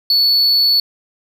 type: tone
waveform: triangle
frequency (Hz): 4435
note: C#8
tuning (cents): 0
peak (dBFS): -9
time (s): 0.1-0.8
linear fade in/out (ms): 2
effects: none